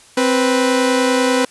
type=tone pair together; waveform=sawtooth; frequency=261.6 / 493 Hz; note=C4 / B4; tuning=0 / -3 cents; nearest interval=major seventh; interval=1097 cents; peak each=-12 dBFS; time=0.17-1.45 s; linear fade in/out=5 ms; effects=white hiss -46 dBFS RMS until 1.5 s + resampled to 24000 Hz